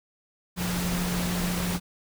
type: tone in noise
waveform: sine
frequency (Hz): 177.5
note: F3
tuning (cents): +28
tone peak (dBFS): -27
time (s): 0.56-1.8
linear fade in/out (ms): 50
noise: pink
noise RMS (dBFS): -31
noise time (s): 0.56-1.8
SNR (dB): +1
effects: none